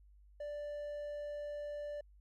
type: tone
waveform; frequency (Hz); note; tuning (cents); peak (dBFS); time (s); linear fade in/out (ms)
triangle; 587.3; D5; 0; -38; 0.4-2.01; 5
effects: added 50 Hz sine -59 dBFS peak until 2.2 s